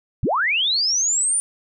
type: linear sweep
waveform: sine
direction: up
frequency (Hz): 56 to 9397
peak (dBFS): -17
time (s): 0.23-1.4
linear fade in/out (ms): 0
effects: none